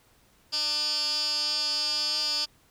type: tone with band-pass filter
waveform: 15% pulse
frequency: 299.9 Hz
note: D4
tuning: 36 cents sharp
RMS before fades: -28 dBFS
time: 0.52-2.46 s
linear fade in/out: 20 ms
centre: 4700 Hz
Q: 7
effects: pink hiss -62 dBFS RMS until 2.7 s